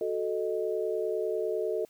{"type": "chord", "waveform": "sine", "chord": "D# diminished", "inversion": "first", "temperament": "equal", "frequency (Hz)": [370, 440, 622.3], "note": ["F#4", "A4", "D#5"], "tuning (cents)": [0, 0, 0], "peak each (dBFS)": [-33, -30, -34], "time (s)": [0.01, 1.85], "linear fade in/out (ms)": 2, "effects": ["white hiss -64 dBFS RMS until 1.89 s"]}